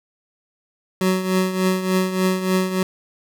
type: tone with tremolo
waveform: 25% pulse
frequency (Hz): 186.4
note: F#3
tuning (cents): +13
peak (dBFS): -11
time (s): 1.01-2.83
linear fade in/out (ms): 2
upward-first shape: triangle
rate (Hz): 3.4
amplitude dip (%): 70
effects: none